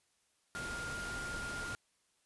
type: tone in noise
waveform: sine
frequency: 1409 Hz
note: F6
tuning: 15 cents sharp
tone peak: -40 dBFS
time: 0.55-1.75 s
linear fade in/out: 0 ms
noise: pink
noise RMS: -44 dBFS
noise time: 0.55-1.75 s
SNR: +1 dB
effects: white hiss -75 dBFS RMS until 2.25 s + resampled to 24000 Hz